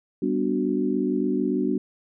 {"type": "chord", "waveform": "sine", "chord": "G major seventh", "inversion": "none", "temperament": "equal", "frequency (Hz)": [196, 246.9, 293.7, 370], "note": ["G3", "B3", "D4", "F#4"], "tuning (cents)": [0, 0, 0, 0], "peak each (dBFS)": [-28, -26, -26, -27], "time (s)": [0.22, 1.78], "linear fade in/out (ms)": 5, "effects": []}